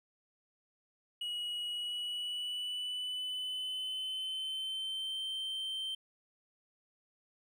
triangle tone with pitch glide, 2910 to 3119 Hz, F#7 to G7, -29 to -9 cents, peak -34 dBFS, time 1.21-5.95 s, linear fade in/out 5 ms, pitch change +120 cents, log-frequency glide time 1.69-5.2 s, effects none

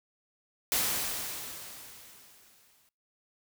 white noise with exponential decay, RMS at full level -27 dBFS, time 0.72-2.89 s, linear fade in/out 0 ms, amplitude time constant 470 ms, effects noise-tail reverb RT60 0.3 s tail -23 dB re dry

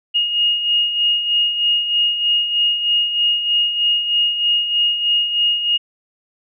sine beating tone pair, 2858 / 2861.2 Hz, F7 / F7, +39 / +41 cents, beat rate 3.2 Hz, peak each -23 / -15 dBFS, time 0.14-5.78 s, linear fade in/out 20 ms, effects none

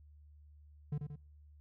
triangle tone with echo, 146.83 Hz, D3, in tune, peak -31 dBFS, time 0.92-0.98 s, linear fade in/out 5 ms, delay 89 ms, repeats 2, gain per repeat -5 dB, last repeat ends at 1.158 s, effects noise-tail reverb RT60 0.7 s tail -26 dB re dry + added 74 Hz sine -56 dBFS peak until 1.6 s

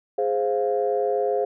sine chord, F minor, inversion first, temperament equal, 415.3 / 523.3 / 698.5 Hz, Ab4 / C5 / F5, 0 / 0 / 0 cents, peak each -23 / -24 / -26 dBFS, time 0.18-1.45 s, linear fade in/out 5 ms, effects tanh soft clip ceiling -11 dBFS

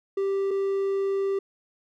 triangle tone pair in turn, 392 / 392 Hz, G4 / G4, 0 / 0 cents, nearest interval unison, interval 0 cents, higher neither, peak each -21 dBFS, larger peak neither, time 0.17-0.51 / 0.51-1.39 s, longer second, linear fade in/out 5 ms, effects none

